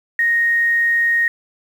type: tone with quantisation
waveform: sine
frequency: 1864.7 Hz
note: A#6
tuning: in tune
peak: -13 dBFS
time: 0.19-1.28 s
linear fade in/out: 2 ms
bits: 7
effects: none